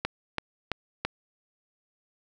click train, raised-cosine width 0.3 ms, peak -11 dBFS, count 4, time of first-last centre 0.05-1.05 s, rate 3 Hz, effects none

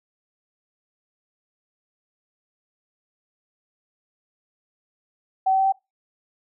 sine tone with pitch steps, 762 / 766.4 / 770.9 / 775.3 Hz, G5 / G5 / G5 / G5, -49 / -39 / -29 / -19 cents, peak -16 dBFS, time 5.46-5.724 s, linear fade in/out 10 ms, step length 66 ms, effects noise-tail reverb RT60 0.2 s tail -21 dB re dry

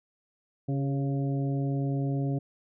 harmonic tone with a mistuned harmonic, 138.59 Hz, C#3, in tune, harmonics 1 / 2 / 3 / 4 / 5, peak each -27 / -32 / -39 / -42 / -43 dBFS, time 0.68-2.39 s, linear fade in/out 10 ms, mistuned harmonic 3, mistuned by -41 cents, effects none

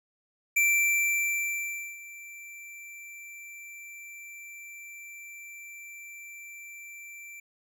square tone with ADSR envelope, 2345 Hz, D7, 3 cents flat, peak -21 dBFS, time 0.56-7.4 s, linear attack 10 ms, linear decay 1400 ms, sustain -22 dB, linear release 4 ms, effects none

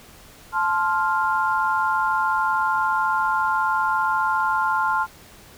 sine chord, F major, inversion first, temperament just, 873.1 / 1047.7 / 1396.9 Hz, A5 / C6 / F6, -14 / +2 / 0 cents, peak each -23 dBFS, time 0.52-5.07 s, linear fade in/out 50 ms, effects pink hiss -47 dBFS RMS until 5.57 s

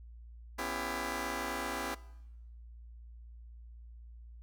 10% pulse chord, C# half-diminished seventh, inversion third, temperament just, 249.5 / 277.2 / 332.6 / 399.1 Hz, B3 / C#4 / E4 / G4, +18 / 0 / +16 / +31 cents, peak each -33 dBFS, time 0.58-1.95 s, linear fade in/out 10 ms, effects noise-tail reverb RT60 1.0 s tail -21 dB re dry + added 58 Hz sine -48 dBFS peak until 4.42 s

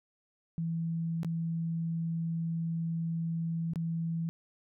sine tone with dropouts, 165.3 Hz, E3, 5 cents sharp, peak -30 dBFS, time 0.58-4.29 s, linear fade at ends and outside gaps 0 ms, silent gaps 1.232-1.247 / 3.735-3.758 s, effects none

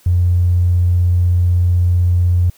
triangle tone, 88.4 Hz, F2, 22 cents sharp, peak -6 dBFS, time 0.06-2.5 s, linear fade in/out 5 ms, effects tanh soft clip ceiling -8 dBFS + white hiss -50 dBFS RMS until 2.57 s

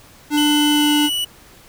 square tone, 296 Hz, D4, 14 cents sharp, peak -15 dBFS, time 0.3-1.1 s, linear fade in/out 50 ms
45% pulse tone with pitch glide, 3000 to 2947 Hz, F#7 to F#7, +23 to -8 cents, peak -19 dBFS, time 0.37-1.25 s, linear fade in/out 10 ms, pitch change -31 cents, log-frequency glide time 0.72-0.95 s
effects pink hiss -46 dBFS RMS until 1.68 s

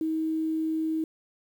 sine tone with quantisation, 317.9 Hz, D#4, 37 cents sharp, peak -25 dBFS, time 0.01-1.04 s, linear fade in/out 2 ms, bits 9, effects none

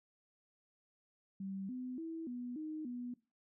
sine tone with pitch steps, 193.6 / 253 / 326.3 / 245.3 / 310.2 / 244.8 Hz, G3 / B3 / E4 / B3 / D#4 / B3, -21 / +42 / -18 / -12 / -5 / -15 cents, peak -40 dBFS, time 1.4-3.14 s, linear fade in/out 5 ms, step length 290 ms, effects noise-tail reverb RT60 0.3 s tail -19 dB re dry

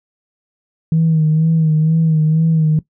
sine tone with vibrato, 158.8 Hz, D#3, 36 cents sharp, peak -9 dBFS, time 0.92-2.79 s, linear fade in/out 2 ms, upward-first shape sine, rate 2.1 Hz, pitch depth 47 cents each way, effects noise-tail reverb RT60 0.1 s tail -19 dB re dry + tanh soft clip ceiling -6 dBFS

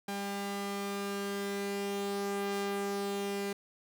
sawtooth tone pair together, 200 / 399.8 Hz, G3 / G4, +35 / +34 cents, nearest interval octave, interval 1199 cents, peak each -33 / -32 dBFS, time 0.08-3.53 s, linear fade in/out 5 ms, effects none

